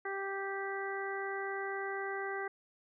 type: harmonic tone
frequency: 392 Hz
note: G4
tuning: in tune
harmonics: 1 / 2 / 3 / 4 / 5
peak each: -39 / -42 / -45 / -42 / -43 dBFS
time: 0.05-2.48 s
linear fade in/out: 5 ms
effects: none